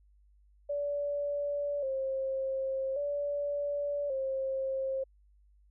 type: tone with vibrato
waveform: sine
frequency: 554.4 Hz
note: C#5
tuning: in tune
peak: -30 dBFS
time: 0.69-5.04 s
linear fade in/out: 10 ms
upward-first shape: square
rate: 0.44 Hz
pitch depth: 66 cents each way
effects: added 50 Hz sine -60 dBFS peak until 5.7 s